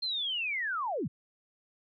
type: linear sweep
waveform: sine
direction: down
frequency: 4234 to 98 Hz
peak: -30 dBFS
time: 0.02-1.08 s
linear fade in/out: 10 ms
effects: none